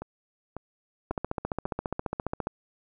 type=two click trains; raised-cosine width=1 ms; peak=-22 / -15 dBFS; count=4 / 21; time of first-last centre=0.02-1.659 / 1.11-2.471 s; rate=1.83 / 14.7 Hz; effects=none